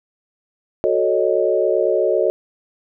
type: chord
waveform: sine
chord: D# half-diminished seventh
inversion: first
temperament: equal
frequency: 370 / 440 / 554.4 / 622.3 Hz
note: F#4 / A4 / C#5 / D#5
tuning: 0 / 0 / 0 / 0 cents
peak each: -20 dBFS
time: 0.84-2.3 s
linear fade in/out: 0 ms
effects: none